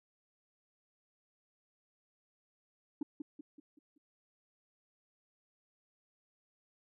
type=tone with echo; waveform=sine; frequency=294 Hz; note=D4; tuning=2 cents sharp; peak=-30 dBFS; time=3.01-3.03 s; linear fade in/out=5 ms; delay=190 ms; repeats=5; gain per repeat=-7 dB; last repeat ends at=3.98 s; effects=tanh soft clip ceiling -31 dBFS